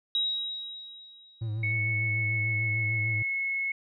sine tone with exponential decay, 3824 Hz, A#7, 43 cents sharp, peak -23 dBFS, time 0.15-1.72 s, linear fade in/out 1 ms, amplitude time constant 340 ms
triangle tone with vibrato, 109.2 Hz, A2, 13 cents flat, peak -27 dBFS, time 1.41-3.23 s, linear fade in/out 10 ms, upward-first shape triangle, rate 6.7 Hz, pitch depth 74 cents each way
sine tone with pitch glide, 2209 to 2186 Hz, C#7 to C#7, -7 to -25 cents, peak -27 dBFS, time 1.63-3.72 s, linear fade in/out 5 ms, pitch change -18 cents, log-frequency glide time 1.73-3.21 s
effects none

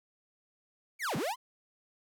45% pulse linear two-way sweep, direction down then up, 2349 to 116.54 to 1078 Hz, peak -31 dBFS, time 0.99-1.36 s, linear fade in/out 50 ms, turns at 1.16 s, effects 12-bit

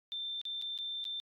sine tone with dropouts, 3568 Hz, A7, 23 cents sharp, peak -36 dBFS, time 0.12-1.2 s, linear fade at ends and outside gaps 0 ms, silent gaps 0.414-0.453 / 0.615-0.622 / 0.777-0.787 / 1.042-1.052 s, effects AAC 48 kbps

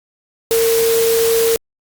sine tone in noise, 456.8 Hz, A#4, 35 cents flat, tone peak -12 dBFS, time 0.51-1.56 s, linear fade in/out 0 ms, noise white, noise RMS -21 dBFS, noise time 0.51-1.56 s, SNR +6 dB, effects Opus 48 kbps

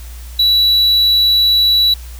triangle tone, 3931 Hz, B7, 9 cents flat, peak -7 dBFS, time 0.39-1.94 s, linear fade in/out 5 ms, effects added 60 Hz sine -28 dBFS peak until 2.19 s + white hiss -40 dBFS RMS until 2.19 s

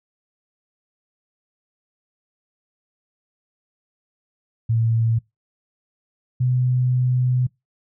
sine tone pair in turn, 114 / 125.99 Hz, A#2 / B2, -38 / +35 cents, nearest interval major second, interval 173 cents, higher second, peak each -16 dBFS, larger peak neither, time 4.69-5.19 / 6.4-7.47 s, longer second, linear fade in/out 10 ms, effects noise-tail reverb RT60 0.2 s tail -24 dB re dry

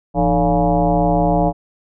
sine tone with frequency modulation, 436.8 Hz, A4, 13 cents flat, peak -12 dBFS, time 0.14-1.53 s, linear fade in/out 50 ms, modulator 133 Hz, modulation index 2.9, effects none

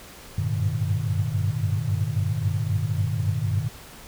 sine tone cluster, 95.5 / 99.3 / 106.5 / 119.9 / 151.8 Hz, G2 / G2 / G#2 / A#2 / D#3, -45 / +23 / +44 / +49 / -42 cents, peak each -28 dBFS, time 0.38-3.69 s, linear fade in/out 5 ms, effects tanh soft clip ceiling -10 dBFS + pink hiss -44 dBFS RMS until 4.07 s

